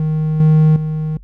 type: tone with level steps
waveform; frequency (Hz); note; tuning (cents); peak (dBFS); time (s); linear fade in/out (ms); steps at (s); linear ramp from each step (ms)
triangle; 155.56; D#3; 0; -12 / -5 / -15; 0-1.17; 2; 0.4 / 0.76; 2
effects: noise-tail reverb RT60 0.1 s tail -23 dB re dry + added 47 Hz sine -36 dBFS peak until 1.23 s